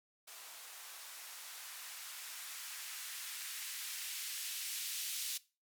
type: noise with band-pass filter sweep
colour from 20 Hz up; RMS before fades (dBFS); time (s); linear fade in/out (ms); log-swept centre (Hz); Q
violet; -45; 0.27-5.38; 10; 690 to 3100; 0.95
effects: noise-tail reverb RT60 0.3 s tail -19 dB re dry